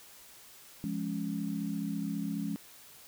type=chord; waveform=sine; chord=Db major; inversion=first; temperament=just; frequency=173.24 / 207.9 / 277.2 Hz; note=F3 / Ab3 / Db4; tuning=-14 / +2 / 0 cents; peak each=-37 / -35 / -37 dBFS; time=0.84-2.56 s; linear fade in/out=0 ms; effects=white hiss -54 dBFS RMS until 3.07 s